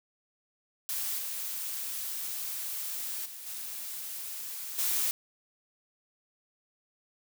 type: noise with level steps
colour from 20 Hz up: blue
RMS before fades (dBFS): -33 / -36 / -44 / -39 / -29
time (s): 0.89-5.11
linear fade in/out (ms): 0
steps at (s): 1.18 / 3.25 / 3.46 / 4.78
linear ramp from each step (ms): 10
effects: none